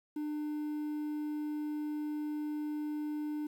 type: tone with quantisation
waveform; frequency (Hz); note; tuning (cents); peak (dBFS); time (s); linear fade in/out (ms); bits
triangle; 300; D4; +37; -32; 0.16-3.47; 5; 10
effects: none